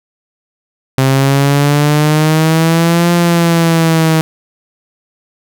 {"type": "exponential two-way sweep", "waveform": "sawtooth", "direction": "up then down", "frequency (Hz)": [132.2, 173.3, 158.9], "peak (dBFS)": -4, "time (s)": [0.98, 4.21], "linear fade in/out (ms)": 0, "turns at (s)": 3.12, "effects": []}